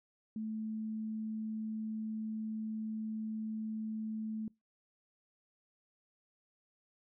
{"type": "tone", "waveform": "sine", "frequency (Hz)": 218.4, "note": "A3", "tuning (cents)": -13, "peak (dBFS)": -36, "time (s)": [0.36, 4.48], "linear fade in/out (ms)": 2, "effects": ["noise-tail reverb RT60 0.2 s tail -24 dB re dry"]}